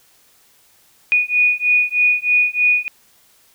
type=beating tone pair; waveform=sine; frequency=2464 / 2467.2 Hz; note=D#7 / D#7; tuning=-17 / -15 cents; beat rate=3.2 Hz; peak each=-16 dBFS; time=1.12-2.88 s; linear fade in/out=0 ms; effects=white hiss -54 dBFS RMS until 3.54 s